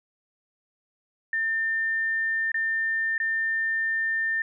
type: tone with dropouts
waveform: sine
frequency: 1800 Hz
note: A6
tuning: 39 cents sharp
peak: -23 dBFS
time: 1.33-4.42 s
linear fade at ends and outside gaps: 2 ms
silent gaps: 2.518-2.543 / 3.18-3.2 s
effects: none